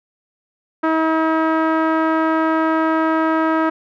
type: tone with low-pass filter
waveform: sawtooth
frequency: 320 Hz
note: D#4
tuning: 49 cents sharp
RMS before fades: -17 dBFS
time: 0.83-3.7 s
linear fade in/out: 10 ms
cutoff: 1400 Hz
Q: 2.3
effects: none